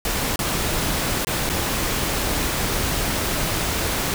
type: noise with dropouts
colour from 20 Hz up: pink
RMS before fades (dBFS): -23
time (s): 0.05-4.14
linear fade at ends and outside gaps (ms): 1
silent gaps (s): 0.359-0.391 / 1.248-1.27 / 1.492-1.498
effects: none